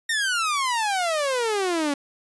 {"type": "exponential sweep", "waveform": "sawtooth", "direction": "down", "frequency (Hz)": [1864.7, 277.2], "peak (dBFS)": -18, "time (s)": [0.09, 1.94], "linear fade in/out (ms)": 5, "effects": ["resampled to 24000 Hz"]}